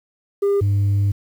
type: tone pair in turn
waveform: sine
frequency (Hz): 401.2 / 100.3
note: G4 / G2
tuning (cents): +40 / +40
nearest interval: 2 octaves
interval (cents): 2400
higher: first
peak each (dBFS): -12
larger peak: neither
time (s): 0.42-0.61 / 0.61-1.12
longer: second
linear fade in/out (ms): 10
effects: tanh soft clip ceiling -14 dBFS + 8-bit